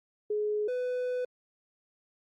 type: tone pair in turn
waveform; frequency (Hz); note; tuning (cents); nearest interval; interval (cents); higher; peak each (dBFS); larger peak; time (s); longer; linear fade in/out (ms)
sine / triangle; 421 / 499.2; G#4 / B4; +24 / +19; minor third; 295; second; -27; neither; 0.3-0.68 / 0.68-1.25; second; 5
effects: Opus 32 kbps